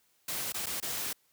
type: noise with dropouts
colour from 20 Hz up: white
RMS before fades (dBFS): -35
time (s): 0.28-1.13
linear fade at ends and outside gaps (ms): 5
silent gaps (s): 0.523-0.542 / 0.66-0.666 / 0.802-0.825
effects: white hiss -70 dBFS RMS until 1.32 s + high-pass 60 Hz 12 dB/octave